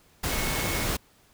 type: tone in noise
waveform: sine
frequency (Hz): 2193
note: C#7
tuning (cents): -19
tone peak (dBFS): -36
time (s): 0.31-0.85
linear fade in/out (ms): 10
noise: pink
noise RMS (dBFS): -28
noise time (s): 0.23-0.97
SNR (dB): -11
effects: pink hiss -60 dBFS RMS until 1.33 s